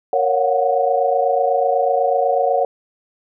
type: chord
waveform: sine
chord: Gb major seventh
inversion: first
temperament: equal with one note detuned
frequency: 466.2 / 554.4 / 711.9 / 740 Hz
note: Bb4 / Db5 / F5 / Gb5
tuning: 0 / 0 / +33 / 0 cents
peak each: -21 / -18 / -22 / -19 dBFS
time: 0.13-2.65 s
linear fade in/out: 2 ms
effects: none